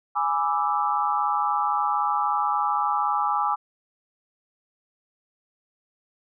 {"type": "chord", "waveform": "sine", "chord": "E dominant seventh", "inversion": "first", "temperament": "equal", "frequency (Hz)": [830.6, 987.8, 1174.7, 1318.5], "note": ["G#5", "B5", "D6", "E6"], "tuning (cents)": [0, 0, 0, 0], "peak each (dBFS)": [-25, -29, -25, -29], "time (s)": [0.15, 3.56], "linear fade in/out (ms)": 20, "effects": []}